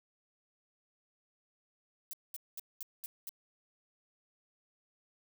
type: noise bursts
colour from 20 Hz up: violet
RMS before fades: -42 dBFS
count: 6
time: 2.11-3.292 s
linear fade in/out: 0 ms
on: 22 ms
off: 210 ms
effects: none